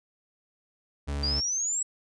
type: tone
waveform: 40% pulse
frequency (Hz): 71.3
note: C#2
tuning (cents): +49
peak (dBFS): -28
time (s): 1.07-1.41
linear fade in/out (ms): 20
type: exponential sweep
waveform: sine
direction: up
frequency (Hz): 4701 to 7860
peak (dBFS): -26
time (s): 1.23-1.83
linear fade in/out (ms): 5
effects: resampled to 22050 Hz